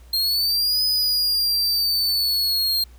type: linear two-way sweep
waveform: 45% pulse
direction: up then down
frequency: 4185 to 5020 to 4200 Hz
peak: -18 dBFS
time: 0.13-2.84 s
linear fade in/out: 5 ms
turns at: 0.83 s
effects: added 60 Hz sine -43 dBFS peak until 2.98 s + pink hiss -56 dBFS RMS until 2.98 s